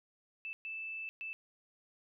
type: tone bursts at uneven times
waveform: sine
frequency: 2637 Hz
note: E7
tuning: in tune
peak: -39 dBFS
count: 3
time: 0.45-0.53 / 0.65-1.09 / 1.21-1.33 s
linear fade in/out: 0 ms
effects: none